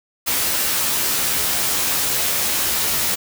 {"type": "noise with comb filter", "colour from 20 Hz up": "white", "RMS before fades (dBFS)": -20, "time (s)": [0.26, 3.16], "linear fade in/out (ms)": 20, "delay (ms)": 14, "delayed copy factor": 0.7, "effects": []}